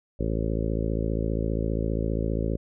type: harmonic tone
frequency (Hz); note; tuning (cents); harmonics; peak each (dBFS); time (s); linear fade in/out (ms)
55; A1; 0; 1 / 2 / 3 / 4 / 5 / 6 / 7 / 8 / 9 / 10; -28 / -31 / -33 / -34 / -35 / -36 / -36 / -37 / -38 / -38; 0.19-2.57; 10
effects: none